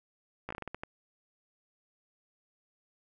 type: slowing click train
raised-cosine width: 0.5 ms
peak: -23 dBFS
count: 9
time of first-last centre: 0.49-0.835 s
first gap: 15 ms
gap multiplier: 1.29
effects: none